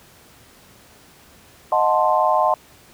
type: chord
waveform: sine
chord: D# diminished seventh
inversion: none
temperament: equal with one note detuned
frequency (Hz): 622.3 / 726.4 / 880 / 1046.5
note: D#5 / F#5 / A5 / C6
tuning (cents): 0 / -32 / 0 / 0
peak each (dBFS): -20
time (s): 1.72-2.54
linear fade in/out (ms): 2
effects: pink hiss -49 dBFS RMS until 2.93 s + high-pass 60 Hz 12 dB/octave